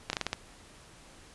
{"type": "slowing click train", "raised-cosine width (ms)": 0.2, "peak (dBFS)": -12, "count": 6, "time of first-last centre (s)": [0.1, 0.331], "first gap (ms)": 31, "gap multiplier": 1.2, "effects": ["pink hiss -54 dBFS RMS until 1.34 s", "resampled to 24000 Hz"]}